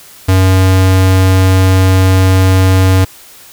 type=tone; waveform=square; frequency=94.1 Hz; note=F#2; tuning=30 cents sharp; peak=-6 dBFS; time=0.28-3.05 s; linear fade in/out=10 ms; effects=white hiss -37 dBFS RMS until 3.52 s